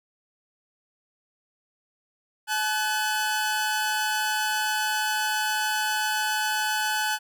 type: tone pair together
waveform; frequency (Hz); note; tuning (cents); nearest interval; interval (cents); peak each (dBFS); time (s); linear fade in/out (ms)
sawtooth; 857 / 1501.6; A5 / F#6; -46 / +25; minor seventh; 971; -23; 2.47-7.19; 50
effects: none